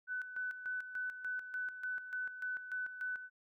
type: tone with tremolo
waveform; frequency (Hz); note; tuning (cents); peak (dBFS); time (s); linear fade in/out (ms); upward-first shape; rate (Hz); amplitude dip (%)
sine; 1501; F#6; +24; -36; 0.07-3.3; 50; square; 3.4; 65
effects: none